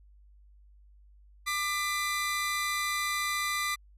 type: tone pair together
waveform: sawtooth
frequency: 1191 / 2003 Hz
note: D6 / B6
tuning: +24 / +24 cents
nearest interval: major sixth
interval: 900 cents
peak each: -28 dBFS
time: 1.46-3.76 s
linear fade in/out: 20 ms
effects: added 50 Hz sine -54 dBFS peak until 3.97 s + resampled to 32000 Hz